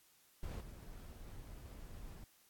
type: noise with level steps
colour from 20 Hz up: brown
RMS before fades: -43 / -51 dBFS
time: 0.43-2.24 s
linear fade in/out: 2 ms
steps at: 0.6 s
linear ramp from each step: 10 ms
effects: white hiss -69 dBFS RMS until 2.49 s + AAC 64 kbps